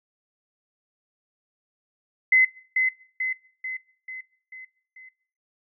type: tone with echo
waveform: sine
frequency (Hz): 2043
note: C7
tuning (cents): -42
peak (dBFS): -13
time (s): 2.32-2.45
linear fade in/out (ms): 5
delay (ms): 440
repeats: 6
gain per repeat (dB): -5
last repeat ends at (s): 5.09
effects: noise-tail reverb RT60 0.6 s tail -23 dB re dry